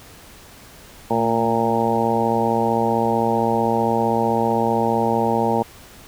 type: harmonic tone with a mistuned harmonic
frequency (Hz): 115.5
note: A#2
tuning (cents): -16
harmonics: 1 / 2 / 3 / 4 / 5 / 6 / 7 / 8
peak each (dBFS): -29 / -23 / -27 / -23 / -26 / -28 / -23 / -24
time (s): 1.1-5.63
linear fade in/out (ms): 10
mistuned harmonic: 2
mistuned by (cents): -32
effects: pink hiss -44 dBFS RMS until 6.07 s